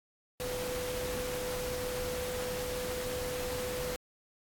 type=tone in noise; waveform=sine; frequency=499.3 Hz; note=B4; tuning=19 cents sharp; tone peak=-35 dBFS; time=0.4-3.96 s; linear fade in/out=0 ms; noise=pink; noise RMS=-39 dBFS; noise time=0.4-3.96 s; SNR=+1 dB; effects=AAC 64 kbps